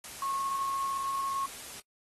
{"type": "tone in noise", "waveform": "sine", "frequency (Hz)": 1092, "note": "C#6", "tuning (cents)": -26, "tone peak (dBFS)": -30, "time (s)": [0.22, 1.46], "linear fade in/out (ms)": 2, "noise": "white", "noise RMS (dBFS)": -44, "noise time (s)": [0.04, 1.8], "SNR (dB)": 11, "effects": ["noise-tail reverb RT60 0.1 s tail -24 dB re dry", "AAC 32 kbps"]}